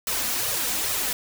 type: noise with flanger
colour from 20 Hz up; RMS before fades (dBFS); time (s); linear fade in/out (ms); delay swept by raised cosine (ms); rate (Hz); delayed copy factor
white; -26; 0.07-1.13; 2; 1.6 to 4.1; 2.4; +0.6
effects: none